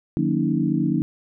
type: tone cluster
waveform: sine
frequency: 152.4 / 181.8 / 232.5 / 281.6 / 316.2 Hz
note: D#3 / F#3 / A#3 / C#4 / D#4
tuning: -36 / -30 / -4 / +27 / +28 cents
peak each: -25 dBFS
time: 0.17-1.02 s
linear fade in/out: 0 ms
effects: none